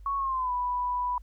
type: tone with pitch glide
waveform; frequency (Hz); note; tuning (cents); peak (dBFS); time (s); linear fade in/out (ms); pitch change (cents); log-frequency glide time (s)
sine; 1108.7 to 987.7; C#6 to B5; 0 to 0; -26; 0.06-1.18; 2; -200; 0.17-0.52
effects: added 50 Hz sine -44 dBFS peak until 1.22 s + pink hiss -71 dBFS RMS until 1.22 s